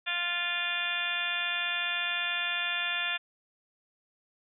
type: harmonic tone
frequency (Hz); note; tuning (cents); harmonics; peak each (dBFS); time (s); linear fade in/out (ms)
349.2; F4; 0; 2 / 3 / 4 / 5 / 6 / 7 / 8 / 9 / 10; -42 / -45 / -38 / -34 / -45 / -34 / -37 / -43 / -35; 0.06-3.18; 20
effects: none